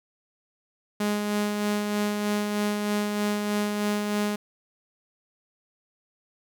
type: tone with tremolo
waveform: sawtooth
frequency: 207.7 Hz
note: G#3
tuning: in tune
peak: -19 dBFS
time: 1-4.36 s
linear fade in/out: 5 ms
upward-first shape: sine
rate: 3.2 Hz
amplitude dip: 35%
effects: 10-bit